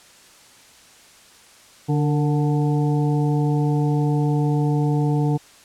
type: harmonic tone with a mistuned harmonic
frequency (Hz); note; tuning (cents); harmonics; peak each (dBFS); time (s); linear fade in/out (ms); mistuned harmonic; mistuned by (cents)
146.83; D3; 0; 1 / 2 / 3 / 5 / 6; -18 / -24 / -28 / -32 / -34; 1.88-5.38; 20; 3; +50
effects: white hiss -49 dBFS RMS until 5.64 s + low-pass 9000 Hz 12 dB/octave